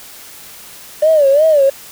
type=tone with vibrato; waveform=triangle; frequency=590 Hz; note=D5; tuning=8 cents sharp; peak=-3 dBFS; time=1.02-1.7 s; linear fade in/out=10 ms; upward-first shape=sine; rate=2.8 Hz; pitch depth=150 cents each way; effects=tanh soft clip ceiling -5 dBFS + white hiss -36 dBFS RMS until 1.91 s